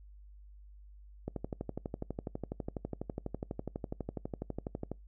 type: click train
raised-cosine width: 2 ms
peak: -23 dBFS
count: 45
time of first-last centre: 1.28-4.916 s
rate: 12.1 Hz
effects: noise-tail reverb RT60 0.2 s tail -25 dB re dry + added 50 Hz sine -51 dBFS peak until 5.07 s